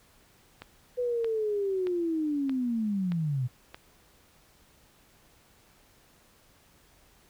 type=click train; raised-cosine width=0.3 ms; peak=-25 dBFS; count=6; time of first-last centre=0.62-3.745 s; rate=1.6 Hz
type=linear sweep; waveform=sine; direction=down; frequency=498.7 to 119.9 Hz; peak=-26 dBFS; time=0.97-3.48 s; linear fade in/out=20 ms
effects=pink hiss -61 dBFS RMS until 7.29 s